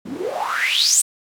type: noise with band-pass filter sweep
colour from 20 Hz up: white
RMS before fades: -20 dBFS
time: 0.05-1.02 s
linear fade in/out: 10 ms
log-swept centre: 200 to 8800 Hz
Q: 9.5
effects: none